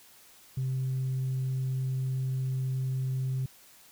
sine tone, 130.9 Hz, C3, 1 cent sharp, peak -26 dBFS, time 0.57-3.46 s, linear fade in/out 5 ms, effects tanh soft clip ceiling -25 dBFS + white hiss -56 dBFS RMS until 3.91 s

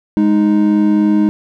triangle tone pair together, 207.6 / 311.1 Hz, G#3 / D#4, 0 / 0 cents, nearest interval perfect fifth, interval 700 cents, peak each -10 dBFS, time 0.17-1.29 s, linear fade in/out 0 ms, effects none

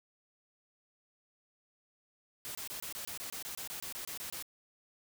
white noise bursts, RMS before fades -42 dBFS, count 16, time 2.45-4.425 s, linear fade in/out 0 ms, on 100 ms, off 25 ms, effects none

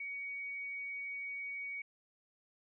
sine tone, 2247 Hz, C#7, 23 cents sharp, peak -39 dBFS, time 0-1.82 s, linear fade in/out 5 ms, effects none

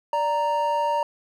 triangle tone pair together, 585.9 / 930 Hz, D5 / A#5, -4 / -4 cents, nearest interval minor sixth, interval 800 cents, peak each -24 / -20 dBFS, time 0.13-1.03 s, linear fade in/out 2 ms, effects none

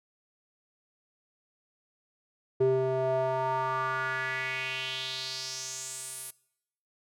square tone with band-pass filter sweep, 130.81 Hz, C3, in tune, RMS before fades -31 dBFS, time 2.6-6.31 s, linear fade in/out 10 ms, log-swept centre 400 to 11000 Hz, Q 3.8, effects noise-tail reverb RT60 0.8 s tail -23 dB re dry

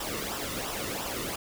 pink noise with flanger, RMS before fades -34 dBFS, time 0-1.36 s, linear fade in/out 5 ms, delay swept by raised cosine 0.45 to 1.28 ms, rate 2.9 Hz, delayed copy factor -0.65, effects none

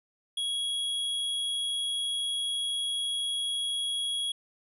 square tone, 3322 Hz, G#7, in tune, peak -29 dBFS, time 0.37-4.32 s, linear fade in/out 5 ms, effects resampled to 24000 Hz

